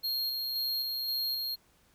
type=tone with tremolo; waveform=square; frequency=4242 Hz; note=C8; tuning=23 cents sharp; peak=-30 dBFS; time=0.03-1.56 s; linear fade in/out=20 ms; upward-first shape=square; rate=1.9 Hz; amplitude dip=25%; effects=pink hiss -66 dBFS RMS until 1.94 s